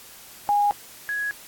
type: tone pair in turn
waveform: sine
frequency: 821 / 1668.3 Hz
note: G#5 / G#6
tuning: -20 / +7 cents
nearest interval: octave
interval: 1227 cents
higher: second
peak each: -17 / -24 dBFS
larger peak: first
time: 0.49-0.71 / 1.09-1.31 s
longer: neither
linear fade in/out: 0 ms
effects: white hiss -45 dBFS RMS until 1.47 s + AAC 64 kbps